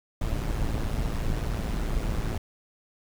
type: noise with amplitude modulation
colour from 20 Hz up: brown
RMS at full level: -25 dBFS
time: 0.21-2.38 s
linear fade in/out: 5 ms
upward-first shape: sine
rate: 111 Hz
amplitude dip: 60%
effects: none